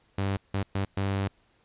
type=tone bursts at uneven times; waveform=sawtooth; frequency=98 Hz; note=G2; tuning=in tune; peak=-22 dBFS; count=4; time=0.18-0.37 / 0.54-0.63 / 0.75-0.85 / 0.97-1.28 s; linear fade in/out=5 ms; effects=pink hiss -66 dBFS RMS until 1.64 s + resampled to 8000 Hz